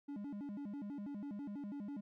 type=tone with vibrato; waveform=triangle; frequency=241.1 Hz; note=B3; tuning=41 cents flat; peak=-40 dBFS; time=0.08-2.01 s; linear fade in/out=10 ms; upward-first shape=square; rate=6.1 Hz; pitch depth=290 cents each way; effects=none